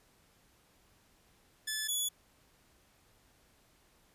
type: tone pair in turn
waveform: 10% pulse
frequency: 1733 / 3404 Hz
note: A6 / G#7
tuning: -27 / +42 cents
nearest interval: octave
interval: 1169 cents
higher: second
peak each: -25 / -23 dBFS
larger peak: second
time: 1.67-1.88 / 1.88-2.09 s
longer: neither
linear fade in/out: 10 ms
effects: pink hiss -67 dBFS RMS until 4.14 s + resampled to 32000 Hz